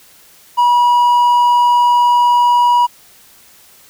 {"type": "tone", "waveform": "triangle", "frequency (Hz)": 968, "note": "B5", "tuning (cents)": -35, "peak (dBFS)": -6, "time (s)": [0.57, 2.87], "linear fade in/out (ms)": 20, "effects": ["white hiss -45 dBFS RMS until 3.89 s"]}